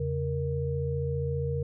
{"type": "tone cluster", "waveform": "sine", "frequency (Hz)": [84.1, 139, 468.8], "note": ["E2", "C#3", "A#4"], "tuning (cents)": [35, 5, 10], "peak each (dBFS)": [-33, -30, -32], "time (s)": [0, 1.63], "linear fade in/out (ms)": 5, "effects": []}